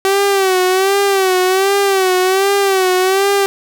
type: tone with vibrato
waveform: sawtooth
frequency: 383.2 Hz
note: G4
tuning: 39 cents flat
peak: -7 dBFS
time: 0.05-3.46 s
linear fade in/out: 0 ms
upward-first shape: sine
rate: 1.3 Hz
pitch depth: 77 cents each way
effects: none